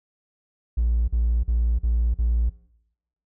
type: tone bursts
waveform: triangle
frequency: 57.9 Hz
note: A#1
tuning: 11 cents flat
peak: -15 dBFS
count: 5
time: 0.77-2.496 s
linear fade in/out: 10 ms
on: 310 ms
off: 44 ms
effects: noise-tail reverb RT60 0.8 s tail -23 dB re dry + tanh soft clip ceiling -14 dBFS